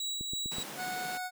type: tone with tremolo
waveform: 30% pulse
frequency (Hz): 3892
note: B7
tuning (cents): -26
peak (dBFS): -30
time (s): 0-0.63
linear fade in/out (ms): 2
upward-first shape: sine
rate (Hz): 3.2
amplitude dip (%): 30
type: click train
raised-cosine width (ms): 3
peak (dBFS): -29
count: 4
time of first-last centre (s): 0.21-0.584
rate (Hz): 8.02
type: high-pass noise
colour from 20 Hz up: pink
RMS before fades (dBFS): -43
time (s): 0.51-1.18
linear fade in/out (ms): 10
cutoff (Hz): 140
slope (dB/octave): 96
type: tone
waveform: 25% pulse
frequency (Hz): 735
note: F#5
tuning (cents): -12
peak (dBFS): -31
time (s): 0.76-1.31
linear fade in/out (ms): 50
effects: none